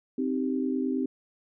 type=chord; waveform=sine; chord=C minor; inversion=none; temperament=equal; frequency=261.6 / 311.1 / 392 Hz; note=C4 / Eb4 / G4; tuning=0 / 0 / 0 cents; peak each=-27 / -32 / -33 dBFS; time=0.18-1.06 s; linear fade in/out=5 ms; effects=none